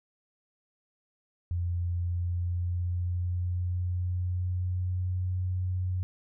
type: tone with pitch glide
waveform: sine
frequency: 87.31 to 91.54 Hz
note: F2 to F#2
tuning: 0 to -18 cents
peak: -27 dBFS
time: 1.51-6.03 s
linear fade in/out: 0 ms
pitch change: +82 cents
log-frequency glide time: 1.93-5.36 s
effects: none